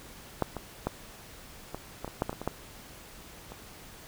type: clicks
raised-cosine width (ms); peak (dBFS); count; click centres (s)
1; -11 / -21 / -14 / -21 / -20 / -24 / -12 / -17 / -23 / -23 / -14 / -27; 12; 0.423 / 0.567 / 0.87 / 1.746 / 2.046 / 2.078 / 2.221 / 2.295 / 2.329 / 2.416 / 2.476 / 3.52
effects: pink hiss -49 dBFS RMS until 4.07 s